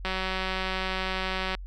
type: click train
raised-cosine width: 0.3 ms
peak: -14 dBFS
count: 283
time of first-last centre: 0.05-1.55 s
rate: 188 Hz
effects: added 45 Hz sine -36 dBFS peak until 1.66 s